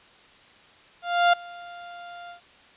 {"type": "tone with ADSR envelope", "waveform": "30% pulse", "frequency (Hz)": 698.5, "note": "F5", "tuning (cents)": 0, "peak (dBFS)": -12, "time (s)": [1.02, 2.41], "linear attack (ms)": 310, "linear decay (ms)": 8, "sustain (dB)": -24, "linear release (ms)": 110, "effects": ["white hiss -53 dBFS RMS until 2.76 s", "resampled to 8000 Hz"]}